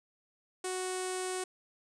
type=tone with low-pass filter; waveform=sawtooth; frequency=370 Hz; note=F#4; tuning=in tune; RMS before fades=-36 dBFS; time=0.64-1.44 s; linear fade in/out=5 ms; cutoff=8700 Hz; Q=5.3; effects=none